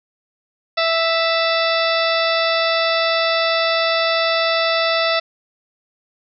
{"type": "harmonic tone with a mistuned harmonic", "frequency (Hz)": 659.3, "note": "E5", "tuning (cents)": 0, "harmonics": [1, 2, 3, 4, 5, 6, 7, 8], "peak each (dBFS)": [-19, -22, -24, -25, -26, -27, -27, -28], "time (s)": [0.77, 5.2], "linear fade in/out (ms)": 10, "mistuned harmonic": 5, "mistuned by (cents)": 110, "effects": []}